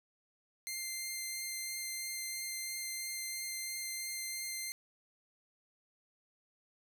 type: tone with vibrato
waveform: 10% pulse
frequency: 2093 Hz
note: C7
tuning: in tune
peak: -29 dBFS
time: 0.67-4.72 s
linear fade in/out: 0 ms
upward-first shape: sine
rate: 3 Hz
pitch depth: 8 cents each way
effects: none